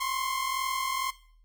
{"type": "tone pair together", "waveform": "sawtooth", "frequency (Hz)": [1039.9, 1082], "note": ["C6", "C#6"], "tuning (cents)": [-11, -42], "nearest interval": "minor second", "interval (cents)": 69, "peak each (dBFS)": -28, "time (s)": [0, 1.11], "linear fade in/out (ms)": 10, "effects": ["noise-tail reverb RT60 0.5 s tail -17 dB re dry", "added 40 Hz sine -56 dBFS peak until 1.44 s"]}